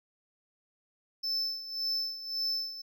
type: tone with tremolo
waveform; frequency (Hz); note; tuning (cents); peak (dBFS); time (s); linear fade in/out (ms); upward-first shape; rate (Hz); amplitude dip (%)
triangle; 5274; E8; 0; -27; 1.23-2.82; 10; sine; 1.8; 75
effects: none